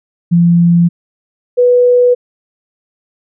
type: tone pair in turn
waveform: sine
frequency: 171.5 / 491.8 Hz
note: F3 / B4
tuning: -31 / -7 cents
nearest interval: octave + tritone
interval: 1824 cents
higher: second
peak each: -5 dBFS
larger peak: neither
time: 0.31-0.89 / 1.57-2.15 s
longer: neither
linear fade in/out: 20 ms
effects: none